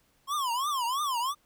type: tone with vibrato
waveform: square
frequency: 1059 Hz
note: C6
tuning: 21 cents sharp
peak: -28 dBFS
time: 0.27-1.35 s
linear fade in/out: 50 ms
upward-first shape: triangle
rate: 3 Hz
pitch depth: 260 cents each way
effects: pink hiss -68 dBFS RMS until 1.45 s